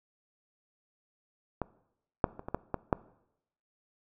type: clicks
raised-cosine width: 1 ms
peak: -17 / -8 / -27 / -23 / -15 / -16 / -10 dBFS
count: 7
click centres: 1.617 / 2.242 / 2.394 / 2.485 / 2.546 / 2.743 / 2.928 s
effects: noise-tail reverb RT60 0.8 s tail -20 dB re dry